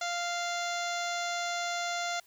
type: harmonic tone with a mistuned harmonic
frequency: 696 Hz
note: F5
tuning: 6 cents flat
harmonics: 1 / 2 / 3 / 4 / 5 / 6 / 7 / 8 / 9 / 10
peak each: -34 / -37 / -39 / -46 / -42 / -43 / -48 / -47 / -45 / -44 dBFS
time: 0.01-2.2 s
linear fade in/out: 5 ms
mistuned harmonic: 10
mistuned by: +16 cents
effects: white hiss -63 dBFS RMS until 2.26 s